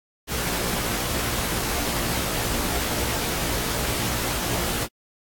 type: noise with comb filter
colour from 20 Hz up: pink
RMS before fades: -26 dBFS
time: 0.27-4.88 s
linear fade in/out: 50 ms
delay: 17 ms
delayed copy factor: +0.85
effects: AAC 64 kbps